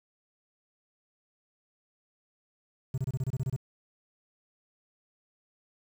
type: tone bursts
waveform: triangle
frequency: 130.81 Hz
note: C3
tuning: in tune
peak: -25 dBFS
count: 10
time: 2.94-3.564 s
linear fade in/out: 5 ms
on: 39 ms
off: 26 ms
effects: 9-bit